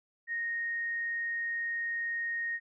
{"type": "tone", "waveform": "sine", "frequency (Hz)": 1861, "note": "A#6", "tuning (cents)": -3, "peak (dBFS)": -31, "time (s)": [0.27, 2.6], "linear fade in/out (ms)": 50, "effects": []}